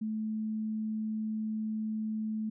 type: tone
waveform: sine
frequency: 217.3 Hz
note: A3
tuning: 21 cents flat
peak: -31 dBFS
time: 0.01-2.5 s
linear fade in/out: 10 ms
effects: none